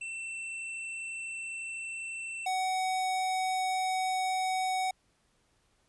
square tone pair in turn, 2687 / 749.7 Hz, E7 / F#5, +33 / +23 cents, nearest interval octave + minor seventh, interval 2210 cents, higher first, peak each -37 / -29 dBFS, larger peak second, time 0.01-2.46 / 2.46-4.91 s, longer neither, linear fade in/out 5 ms, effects pink hiss -71 dBFS RMS until 5.88 s + resampled to 24000 Hz

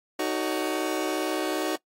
30% pulse chord, D# half-diminished seventh, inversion none, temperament just, 311.1 / 373.4 / 448 / 560 Hz, D#4 / F#4 / A4 / C#5, 0 / +16 / +31 / +18 cents, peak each -27 / -27 / -33 / -31 dBFS, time 0.19-1.76 s, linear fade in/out 5 ms, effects noise-tail reverb RT60 0.1 s tail -21 dB re dry + AAC 48 kbps

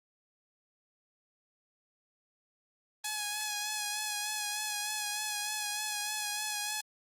5% pulse tone with vibrato, 840 Hz, G#5, 19 cents sharp, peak -21 dBFS, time 3.04-6.81 s, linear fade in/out 5 ms, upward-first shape sine, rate 3.3 Hz, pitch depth 29 cents each way, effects Opus 24 kbps

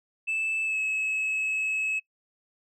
sine tone with pitch glide, 2631 to 2581 Hz, E7 to E7, -4 to -37 cents, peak -23 dBFS, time 0.27-2 s, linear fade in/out 20 ms, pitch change -33 cents, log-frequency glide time 0.64-0.78 s, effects noise-tail reverb RT60 0.1 s tail -25 dB re dry + tanh soft clip ceiling -24 dBFS

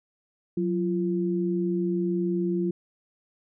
sine tone pair together, 182.7 / 344.1 Hz, F#3 / F4, -22 / -26 cents, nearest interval major seventh, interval 1096 cents, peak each -26 dBFS, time 0.57-2.71 s, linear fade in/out 5 ms, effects none

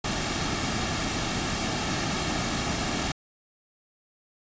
pink noise with comb filter, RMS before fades -28 dBFS, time 0.04-3.12 s, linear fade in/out 5 ms, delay 2 ms, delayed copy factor -0.5, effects resampled to 16000 Hz

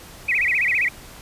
sine tone with vibrato, 2210 Hz, C#7, 6 cents flat, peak -17 dBFS, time 0.28-0.89 s, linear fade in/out 10 ms, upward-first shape sine, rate 15 Hz, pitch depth 260 cents each way, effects pink hiss -42 dBFS RMS until 1.21 s + resampled to 32000 Hz

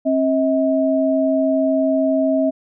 sine tone pair together, 268.2 / 639 Hz, C4 / D#5, +43 / +46 cents, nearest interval octave + minor third, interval 1503 cents, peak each -17 dBFS, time 0.05-2.51 s, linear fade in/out 20 ms, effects none

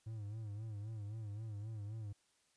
triangle tone with vibrato, 106.7 Hz, G#2, 47 cents sharp, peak -40 dBFS, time 0.06-2.13 s, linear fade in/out 10 ms, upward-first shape sine, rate 3.8 Hz, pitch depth 94 cents each way, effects white hiss -75 dBFS RMS until 2.56 s + resampled to 22050 Hz

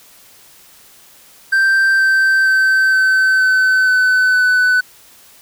triangle tone with pitch steps, 1568 / 1556.3 / 1544.6 / 1533.1 / 1521.6 / 1510.2 / 1498.9 Hz, G6 / G6 / G6 / G6 / F#6 / F#6 / F#6, 0 / -13 / -26 / -39 / +48 / +35 / +22 cents, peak -8 dBFS, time 1.52-4.81 s, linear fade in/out 10 ms, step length 470 ms, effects white hiss -45 dBFS RMS until 5.41 s

